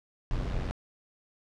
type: noise with amplitude modulation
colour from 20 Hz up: brown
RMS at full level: -28 dBFS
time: 0.31-0.71 s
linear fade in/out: 0 ms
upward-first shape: sine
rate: 90.6 Hz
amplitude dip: 60%
effects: low-pass 5000 Hz 12 dB/octave